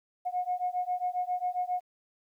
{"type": "beating tone pair", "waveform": "sine", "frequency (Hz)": [720, 727.4], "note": ["F#5", "F#5"], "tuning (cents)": [-47, -30], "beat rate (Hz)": 7.4, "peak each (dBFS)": -31, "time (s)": [0.25, 1.81], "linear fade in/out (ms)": 20, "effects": ["tanh soft clip ceiling -21 dBFS", "11-bit"]}